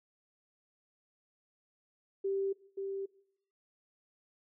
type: tone with echo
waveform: sine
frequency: 391.1 Hz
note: G4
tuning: 4 cents flat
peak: -30 dBFS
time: 2.24-2.53 s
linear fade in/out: 10 ms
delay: 530 ms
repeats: 1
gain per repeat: -5 dB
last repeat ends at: 3.06 s
effects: noise-tail reverb RT60 0.8 s tail -21 dB re dry